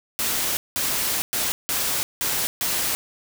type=noise bursts at uneven times; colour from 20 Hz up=white; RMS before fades=-24 dBFS; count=6; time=0.19-0.57 / 0.76-1.22 / 1.33-1.52 / 1.69-2.03 / 2.21-2.47 / 2.61-2.95 s; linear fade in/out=0 ms; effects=none